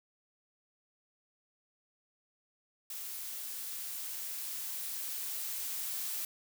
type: noise with level ramp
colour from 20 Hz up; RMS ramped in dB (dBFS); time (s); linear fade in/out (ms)
blue; -42 to -37; 2.9-6.25; 2
effects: none

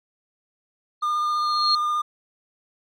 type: tone with exponential growth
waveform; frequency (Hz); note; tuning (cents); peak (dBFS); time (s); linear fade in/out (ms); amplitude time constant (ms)
sine; 4248; C8; +25; -16; 1.01-1.75; 2; 160
type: tone with vibrato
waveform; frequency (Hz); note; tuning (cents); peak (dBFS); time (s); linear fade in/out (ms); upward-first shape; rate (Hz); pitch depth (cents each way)
triangle; 1210; D#6; -49; -19; 1.02-2.02; 10; sine; 15; 11
effects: none

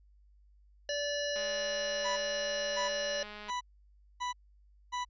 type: harmonic tone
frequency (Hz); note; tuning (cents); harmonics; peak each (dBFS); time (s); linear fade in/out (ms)
580; D5; -22; 1 / 3 / 5 / 7 / 9 / 10; -34 / -39 / -41 / -42 / -44 / -44; 0.89-3.23; 2
type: click train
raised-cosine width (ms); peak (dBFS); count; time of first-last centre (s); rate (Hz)
0.3; -30; 448; 1.36-3.499; 209
type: tone bursts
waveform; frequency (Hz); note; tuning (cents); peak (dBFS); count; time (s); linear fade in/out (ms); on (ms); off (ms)
40% pulse; 987.8; B5; 0; -32; 5; 2.04-5.05; 20; 130; 590
effects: added 50 Hz sine -59 dBFS peak until 5.09 s + resampled to 16000 Hz

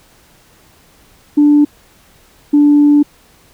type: tone pair in turn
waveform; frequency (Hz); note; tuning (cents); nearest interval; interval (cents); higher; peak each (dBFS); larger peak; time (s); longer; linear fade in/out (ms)
sine; 293.7 / 292.2; D4 / D4; 0 / -9; unison; 9; first; -4; neither; 1.37-1.65 / 2.53-3.03; second; 10
effects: tanh soft clip ceiling -1 dBFS + pink hiss -48 dBFS RMS until 3.53 s

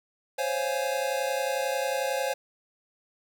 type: chord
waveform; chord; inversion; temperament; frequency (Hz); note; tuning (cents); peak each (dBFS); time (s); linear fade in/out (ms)
square; Db major seventh; third; equal; 523.3 / 554.4 / 698.5 / 830.6; C5 / Db5 / F5 / Ab5; 0 / 0 / 0 / 0; -31 / -32 / -36 / -34; 0.38-2.34; 10
effects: 9-bit

